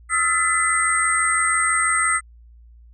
sine tone cluster, 1280 / 1366 / 1757 / 2011 / 8460 Hz, D#6 / F6 / A6 / B6 / C9, +49 / -39 / -3 / +31 / +18 cents, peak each -23 / -25 / -29 / -21 / -22 dBFS, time 0.09-2.21 s, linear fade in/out 50 ms, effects added 58 Hz sine -44 dBFS peak until 2.93 s

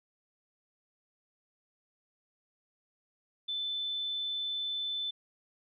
sine tone, 3520 Hz, A7, in tune, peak -32 dBFS, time 3.48-5.11 s, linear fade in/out 10 ms, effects none

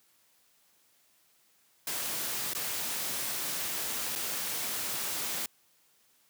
white noise with dropouts, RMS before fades -34 dBFS, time 1.87-5.46 s, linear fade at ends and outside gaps 2 ms, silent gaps 2.535-2.549 / 4.153-4.158 s, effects white hiss -67 dBFS RMS until 6.29 s + high-pass 100 Hz 12 dB/octave

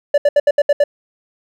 triangle tone bursts, 580 Hz, D5, 22 cents flat, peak -6 dBFS, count 7, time 0.14-0.839 s, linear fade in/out 5 ms, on 39 ms, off 71 ms, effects none

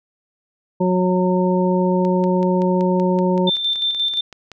harmonic tone, 182.9 Hz, F#3, 20 cents flat, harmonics 1 / 2 / 3 / 5, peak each -17 / -20 / -22 / -24 dBFS, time 0.8-3.5 s, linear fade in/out 10 ms
click train, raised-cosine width 0.2 ms, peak -20 dBFS, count 14, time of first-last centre 2.05-4.517 s, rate 5.27 Hz
sine tone with tremolo, 3567 Hz, A7, 23 cents sharp, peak -16 dBFS, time 3.47-4.21 s, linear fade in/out 5 ms, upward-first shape square, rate 5.7 Hz, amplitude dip 45%
effects none

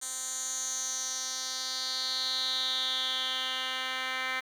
10% pulse tone with band-pass filter sweep, 259.1 Hz, C4, 17 cents flat, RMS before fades -33 dBFS, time 0.01-4.41 s, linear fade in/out 20 ms, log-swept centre 7900 to 2300 Hz, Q 5.1, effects 9-bit

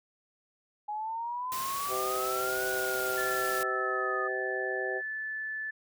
sine exponential two-way sweep, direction up then down, 830.6 to 1471 to 1235 Hz, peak -32 dBFS, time 0.88-4.28 s, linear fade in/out 10 ms, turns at 2.64 s
white noise, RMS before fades -38 dBFS, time 1.52-3.63 s, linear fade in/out 0 ms
harmonic tone, 127.9 Hz, C3, 39 cents flat, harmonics 3 / 4 / 5 / 6, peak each -35 / -37 / -39 / -41 dBFS, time 1.88-5.02 s, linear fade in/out 50 ms
sine tone, 1744 Hz, A6, 16 cents flat, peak -33 dBFS, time 3.17-5.71 s, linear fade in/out 10 ms
effects none

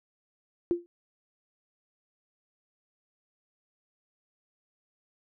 sine tone with exponential decay, 346.5 Hz, F4, 14 cents flat, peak -19 dBFS, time 0.71-0.86 s, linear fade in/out 0 ms, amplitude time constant 32 ms, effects none

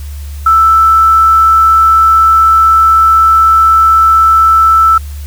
sine tone with quantisation, 1322 Hz, E6, 5 cents sharp, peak -3 dBFS, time 0.46-4.98 s, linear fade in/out 5 ms, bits 5, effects added 72 Hz sine -20 dBFS peak until 5.26 s + white hiss -37 dBFS RMS until 5.26 s

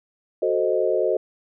sine chord, F# diminished seventh, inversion none, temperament equal, 370 / 440 / 523.3 / 622.3 Hz, F#4 / A4 / C5 / Eb5, 0 / 0 / 0 / 0 cents, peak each -24 dBFS, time 0.42-1.17 s, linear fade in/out 5 ms, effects none

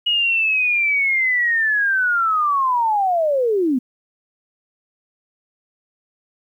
sine linear sweep, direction down, 2902 to 238 Hz, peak -15 dBFS, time 0.06-3.79 s, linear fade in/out 10 ms, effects 9-bit

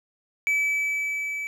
triangle tone with level ramp, 2300 Hz, D7, 37 cents flat, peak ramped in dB -18 to -27 dBFS, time 0.47-1.47 s, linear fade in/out 0 ms, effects none

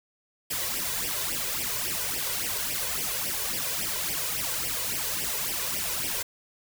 white noise with flanger, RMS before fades -30 dBFS, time 0.5-6.23 s, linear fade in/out 10 ms, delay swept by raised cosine 0.36 to 2.06 ms, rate 3.6 Hz, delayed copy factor +0.8, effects none

